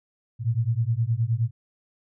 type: beating tone pair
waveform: sine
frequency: 110.6 / 120.2 Hz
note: A2 / B2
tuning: +9 / -46 cents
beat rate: 9.6 Hz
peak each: -24 dBFS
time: 0.39-1.51 s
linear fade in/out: 50 ms
effects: none